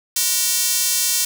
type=tone with high-pass filter; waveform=square; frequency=209.1 Hz; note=G#3; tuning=12 cents sharp; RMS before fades=-19 dBFS; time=0.16-1.25 s; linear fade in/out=5 ms; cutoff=6200 Hz; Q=0.8; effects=none